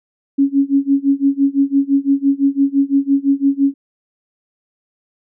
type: tone with tremolo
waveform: sine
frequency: 277.1 Hz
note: C#4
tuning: 1 cent flat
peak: -8 dBFS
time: 0.38-3.74 s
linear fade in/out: 10 ms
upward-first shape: sine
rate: 5.9 Hz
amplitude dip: 95%
effects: none